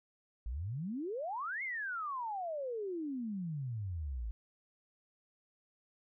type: exponential two-way sweep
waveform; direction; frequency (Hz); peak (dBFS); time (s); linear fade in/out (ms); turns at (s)
sine; up then down; 51.91 to 2195 to 51.91; -36; 0.46-4.31; 0; 1.63
effects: none